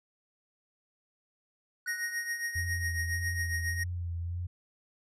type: tone with exponential decay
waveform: triangle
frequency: 1480 Hz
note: F#6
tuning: in tune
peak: -37 dBFS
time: 1.86-3.06 s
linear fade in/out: 2 ms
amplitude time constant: 260 ms
type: tone with tremolo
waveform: square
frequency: 1871 Hz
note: A#6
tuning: 6 cents sharp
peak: -30 dBFS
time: 1.87-3.84 s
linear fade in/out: 10 ms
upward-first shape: triangle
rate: 7.3 Hz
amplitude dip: 70%
type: tone with vibrato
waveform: sine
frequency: 86.8 Hz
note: F2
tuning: 10 cents flat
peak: -32 dBFS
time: 2.55-4.47 s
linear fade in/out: 10 ms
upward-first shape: sine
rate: 1.7 Hz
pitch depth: 38 cents each way
effects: resampled to 32000 Hz